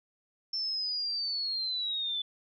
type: linear sweep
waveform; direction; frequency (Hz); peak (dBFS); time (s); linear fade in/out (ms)
sine; down; 5370 to 3472; -30; 0.53-2.22; 5
effects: none